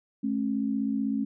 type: tone pair together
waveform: sine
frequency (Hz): 215.1 / 271.1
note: A3 / C#4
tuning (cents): -39 / -38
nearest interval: major third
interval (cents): 401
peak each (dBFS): -28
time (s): 0.23-1.25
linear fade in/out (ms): 10
effects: none